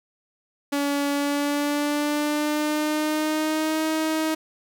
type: tone with pitch glide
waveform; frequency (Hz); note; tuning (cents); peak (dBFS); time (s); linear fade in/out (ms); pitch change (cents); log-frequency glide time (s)
sawtooth; 284.4 to 315.6; C#4 to D#4; +45 to +25; -18; 0.72-4.35; 10; +180; 1.11-3.86
effects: 10-bit